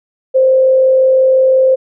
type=tone with frequency modulation; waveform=sine; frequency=523.3 Hz; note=C5; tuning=in tune; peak=-6 dBFS; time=0.34-1.76 s; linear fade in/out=20 ms; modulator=45.7 Hz; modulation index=0.21; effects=none